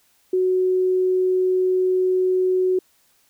sine tone, 370 Hz, F#4, in tune, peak -16 dBFS, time 0.33-2.79 s, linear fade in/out 5 ms, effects white hiss -61 dBFS RMS until 3.29 s

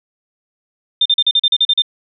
sine tone bursts, 3600 Hz, A7, 39 cents sharp, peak -9 dBFS, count 10, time 1.01-1.821 s, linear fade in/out 5 ms, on 46 ms, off 39 ms, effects none

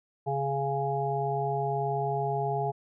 harmonic tone, 138.59 Hz, C#3, in tune, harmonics 1 / 3 / 5 / 6, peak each -32 / -32 / -32 / -32 dBFS, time 0.26-2.72 s, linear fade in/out 20 ms, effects none

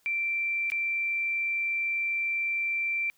sine tone with dropouts, 2349 Hz, D7, in tune, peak -26 dBFS, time 0.06-3.1 s, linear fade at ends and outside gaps 0 ms, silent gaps 0.701-0.719 s, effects white hiss -67 dBFS RMS until 3.17 s

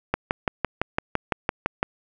click train, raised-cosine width 0.5 ms, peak -6 dBFS, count 11, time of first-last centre 0.14-1.829 s, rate 5.92 Hz, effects none

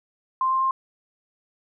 sine tone with pitch steps, 1046.5 / 1052.6 / 1058.7 Hz, C6 / C6 / C6, 0 / +10 / +20 cents, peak -19 dBFS, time 0.41-0.71 s, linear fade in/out 2 ms, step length 100 ms, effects none

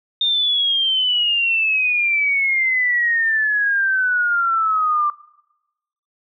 sine exponential sweep, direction down, 3655 to 1181 Hz, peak -15 dBFS, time 0.21-5.1 s, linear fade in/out 2 ms, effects noise-tail reverb RT60 1.0 s tail -23 dB re dry

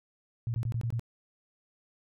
sine tone bursts, 116.4 Hz, A#2, 2 cents flat, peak -28 dBFS, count 6, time 0.47-0.995 s, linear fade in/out 0 ms, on 70 ms, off 21 ms, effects none

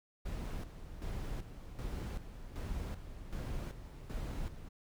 brown noise with tremolo, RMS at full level -39 dBFS, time 0.25-4.69 s, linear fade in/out 10 ms, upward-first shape square, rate 1.3 Hz, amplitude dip 65%, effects none

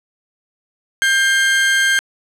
35% pulse tone pair together, 1588.2 / 2120 Hz, G6 / C7, +22 / +22 cents, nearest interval perfect fourth, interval 500 cents, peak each -11 / -21 dBFS, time 1.02-1.99 s, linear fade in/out 0 ms, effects low-pass 10000 Hz 12 dB/octave + 7-bit

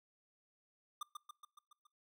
square tone with echo, 1196 Hz, D6, 31 cents sharp, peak -40 dBFS, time 1.01-1.03 s, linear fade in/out 5 ms, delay 140 ms, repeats 6, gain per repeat -4 dB, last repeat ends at 1.87 s, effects noise-tail reverb RT60 0.3 s tail -24 dB re dry

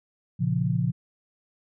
sine chord, Bb minor, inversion none, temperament equal with one note detuned, 116.54 / 138.59 / 173.51 Hz, Bb2 / Db3 / F3, 0 / 0 / -11 cents, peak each -27 / -26 / -26 dBFS, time 0.39-0.92 s, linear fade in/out 20 ms, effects none

